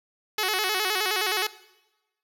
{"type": "tone with vibrato", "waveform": "5% pulse", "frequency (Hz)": 398.8, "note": "G4", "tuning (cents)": 30, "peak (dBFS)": -12, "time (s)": [0.38, 1.47], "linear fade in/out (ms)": 5, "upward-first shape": "square", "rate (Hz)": 9.6, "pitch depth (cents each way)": 120, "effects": ["noise-tail reverb RT60 1.0 s tail -19 dB re dry"]}